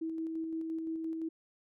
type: tone with tremolo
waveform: sine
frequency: 323.7 Hz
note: E4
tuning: 31 cents flat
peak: -33 dBFS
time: 0.01-1.29 s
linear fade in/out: 10 ms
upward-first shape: square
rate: 5.8 Hz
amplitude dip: 25%
effects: none